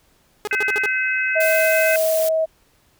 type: tone bursts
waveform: sawtooth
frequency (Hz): 418.3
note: G#4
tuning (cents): +12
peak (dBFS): -19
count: 6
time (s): 0.45-0.858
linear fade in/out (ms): 0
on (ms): 23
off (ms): 54
type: harmonic tone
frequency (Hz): 513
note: C5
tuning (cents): -34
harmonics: 3 / 4 / 5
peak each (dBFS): -21 / -25 / -23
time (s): 0.51-1.96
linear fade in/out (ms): 2
type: tone with vibrato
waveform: sine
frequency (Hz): 640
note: D#5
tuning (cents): +49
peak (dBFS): -16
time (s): 1.35-2.46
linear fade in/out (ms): 20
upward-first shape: triangle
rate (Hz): 20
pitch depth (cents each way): 8
type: noise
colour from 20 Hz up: blue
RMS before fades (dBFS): -27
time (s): 1.4-2.29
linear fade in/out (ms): 5
effects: pink hiss -59 dBFS RMS until 2.99 s